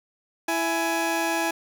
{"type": "tone pair together", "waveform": "20% pulse", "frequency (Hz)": [331.4, 835], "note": ["E4", "G#5"], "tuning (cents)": [9, 9], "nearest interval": "octave + major third", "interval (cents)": 1600, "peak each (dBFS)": -21, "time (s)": [0.48, 1.51], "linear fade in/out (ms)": 5, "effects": []}